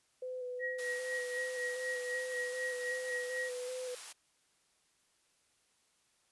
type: tone with vibrato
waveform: sine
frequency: 503 Hz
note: B4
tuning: 32 cents sharp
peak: -38 dBFS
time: 0.22-3.95 s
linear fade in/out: 5 ms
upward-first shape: square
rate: 2.6 Hz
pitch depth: 18 cents each way
type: tone with tremolo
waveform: sine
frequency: 1900 Hz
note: A#6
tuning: 33 cents sharp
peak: -34 dBFS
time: 0.59-3.52 s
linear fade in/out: 50 ms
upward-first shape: triangle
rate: 4 Hz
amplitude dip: 80%
type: high-pass noise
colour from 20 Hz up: white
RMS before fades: -47 dBFS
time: 0.78-4.13 s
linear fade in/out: 10 ms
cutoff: 650 Hz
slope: 12 dB/octave
effects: white hiss -73 dBFS RMS until 6.31 s + resampled to 24000 Hz